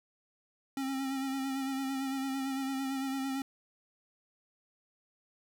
square tone with vibrato, 268.7 Hz, C4, 46 cents sharp, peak -33 dBFS, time 0.77-3.42 s, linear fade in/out 2 ms, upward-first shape sine, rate 8.9 Hz, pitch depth 32 cents each way, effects none

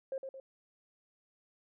sine tone with echo, 534 Hz, C5, 35 cents sharp, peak -33 dBFS, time 0.12-0.18 s, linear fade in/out 2 ms, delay 110 ms, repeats 2, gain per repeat -6 dB, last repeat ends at 0.4 s, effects tanh soft clip ceiling -29 dBFS

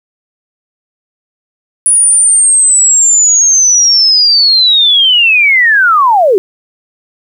sine linear sweep, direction down, 9830 to 355.5 Hz, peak -4 dBFS, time 1.86-6.38 s, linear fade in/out 0 ms, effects 7-bit

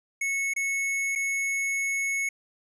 square tone with dropouts, 2200 Hz, C#7, 14 cents flat, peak -26 dBFS, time 0.21-2.29 s, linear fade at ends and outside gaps 5 ms, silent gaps 0.537-0.562 / 1.153-1.157 s, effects resampled to 24000 Hz + 11-bit

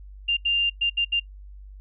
sine tone bursts at uneven times, 2794 Hz, F7, in tune, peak -19 dBFS, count 5, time 0.28-0.37 / 0.45-0.7 / 0.81-0.9 / 0.97-1.05 / 1.12-1.2 s, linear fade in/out 10 ms, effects noise-tail reverb RT60 0.1 s tail -24 dB re dry + added 49 Hz sine -40 dBFS peak until 1.8 s

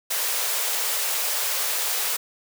white high-pass noise, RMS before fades -25 dBFS, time 0.1-2.17 s, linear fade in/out 10 ms, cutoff 410 Hz, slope 96 dB/octave, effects none

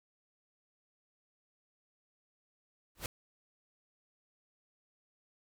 pink noise with exponential growth, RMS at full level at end -32 dBFS, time 2.95-3.06 s, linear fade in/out 2 ms, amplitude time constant 22 ms, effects none

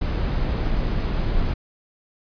brown noise, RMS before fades -22 dBFS, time 0.01-1.54 s, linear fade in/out 10 ms, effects resampled to 11025 Hz

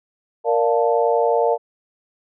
sine chord, Bb major seventh, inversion none, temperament equal, 466.2 / 587.3 / 698.5 / 880 Hz, Bb4 / D5 / F5 / A5, 0 / 0 / 0 / 0 cents, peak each -18 / -21 / -21 / -23 dBFS, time 0.44-1.58 s, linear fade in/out 50 ms, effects none

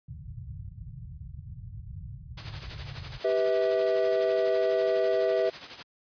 pink low-pass noise, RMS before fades -38 dBFS, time 0.08-3.18 s, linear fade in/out 5 ms, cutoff 150 Hz, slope 48 dB/octave
white noise with tremolo, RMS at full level -38 dBFS, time 2.37-5.83 s, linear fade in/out 10 ms, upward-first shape sine, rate 12 Hz, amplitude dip 60%
triangle chord, E minor, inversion first, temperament equal with one note detuned, 392 / 493.9 / 646.8 Hz, G4 / B4 / E5, 0 / 0 / -33 cents, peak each -26 / -26 / -24 dBFS, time 3.24-5.5 s, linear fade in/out 10 ms
effects high-pass 60 Hz 12 dB/octave + resampled to 11025 Hz

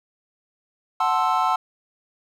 triangle chord, F# half-diminished seventh, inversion none, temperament equal, 740 / 880 / 1046.5 / 1318.5 Hz, F#5 / A5 / C6 / E6, 0 / 0 / 0 / 0 cents, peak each -22 dBFS, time 1-1.56 s, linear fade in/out 5 ms, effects none

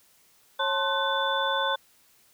sine tone cluster, 546 / 885 / 1056 / 1507 / 3500 Hz, C#5 / A5 / C6 / F#6 / A7, -26 / +10 / +16 / +31 / -10 cents, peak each -30 dBFS, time 0.59-1.76 s, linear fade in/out 10 ms, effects white hiss -61 dBFS RMS until 2.33 s

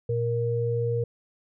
sine tone pair together, 117.45 / 469.8 Hz, A#2 / A#4, +13 / +13 cents, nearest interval 2 octaves, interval 2400 cents, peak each -26 dBFS, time 0.09-1.04 s, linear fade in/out 5 ms, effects none

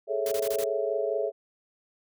sine chord, A major seventh, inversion third, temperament equal, 415.3 / 440 / 554.4 / 659.3 Hz, G#4 / A4 / C#5 / E5, 0 / 0 / 0 / 0 cents, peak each -31 dBFS, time 0.07-1.32 s, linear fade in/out 50 ms
white noise bursts, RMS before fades -37 dBFS, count 5, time 0.26-0.64 s, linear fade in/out 2 ms, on 56 ms, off 25 ms
effects none

